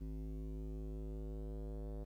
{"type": "tone with low-pass filter sweep", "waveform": "square", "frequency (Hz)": 52.7, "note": "G#1", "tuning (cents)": 26, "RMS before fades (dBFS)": -44, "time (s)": [0, 2.05], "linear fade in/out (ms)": 20, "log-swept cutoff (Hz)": [290, 540], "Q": 2, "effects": ["12-bit"]}